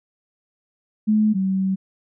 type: tone pair in turn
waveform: sine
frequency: 214.2 / 190.83 Hz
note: A3 / G3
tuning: -46 / -46 cents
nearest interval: major second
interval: 200 cents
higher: first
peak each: -14 / -18 dBFS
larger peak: first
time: 1.07-1.34 / 1.34-1.76 s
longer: second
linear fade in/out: 20 ms
effects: none